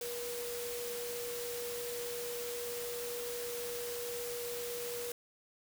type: tone in noise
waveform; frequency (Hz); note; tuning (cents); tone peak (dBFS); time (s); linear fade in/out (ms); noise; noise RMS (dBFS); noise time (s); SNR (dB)
sine; 480; B4; -49; -39; 0.01-5.12; 2; white; -43; 0.01-5.12; +1
effects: none

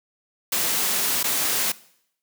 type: noise with dropouts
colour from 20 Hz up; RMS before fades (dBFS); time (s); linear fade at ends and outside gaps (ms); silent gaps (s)
white; -23; 0.52-1.72; 5; 1.23-1.24
effects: noise-tail reverb RT60 0.7 s tail -20 dB re dry + high-pass 150 Hz 12 dB/octave

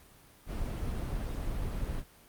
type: noise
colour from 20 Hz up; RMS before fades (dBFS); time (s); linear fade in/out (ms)
brown; -34; 0.46-2.04; 50
effects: pink hiss -58 dBFS RMS until 2.28 s + Opus 32 kbps

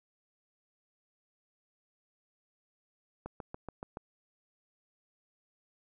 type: click train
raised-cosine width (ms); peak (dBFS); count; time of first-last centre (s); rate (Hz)
1; -26; 6; 3.26-3.971; 7.03
effects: none

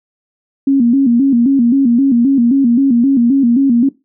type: tone with vibrato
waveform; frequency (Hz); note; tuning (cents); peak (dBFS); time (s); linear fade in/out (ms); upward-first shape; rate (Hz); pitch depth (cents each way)
sine; 254.5; C4; -48; -7; 0.67-3.89; 5; square; 3.8; 130
effects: noise-tail reverb RT60 0.2 s tail -17 dB re dry

